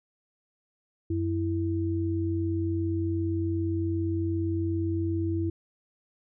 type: tone pair together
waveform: sine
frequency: 92.6 / 330 Hz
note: F#2 / E4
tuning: +2 / +2 cents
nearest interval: octave + minor seventh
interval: 2200 cents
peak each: -28 dBFS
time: 1.1-5.5 s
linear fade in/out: 5 ms
effects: none